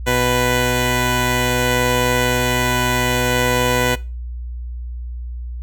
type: tone pair together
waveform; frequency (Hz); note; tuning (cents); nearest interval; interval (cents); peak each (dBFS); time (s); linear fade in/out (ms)
10% pulse; 123.9 / 495; B2 / B4; +6 / +4; 2 octaves; 2398; -10; 0.06-3.96; 20
effects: noise-tail reverb RT60 0.3 s tail -20 dB re dry + added 60 Hz sine -25 dBFS peak until 5.62 s